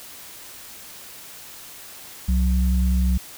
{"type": "tone pair together", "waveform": "sine", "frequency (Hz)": [64.95, 183.7], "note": ["C2", "F#3"], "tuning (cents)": [-12, -12], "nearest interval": "octave + tritone", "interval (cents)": 1800, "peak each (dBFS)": [-17, -24], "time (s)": [2.28, 3.18], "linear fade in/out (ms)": 10, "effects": ["white hiss -41 dBFS RMS until 3.37 s"]}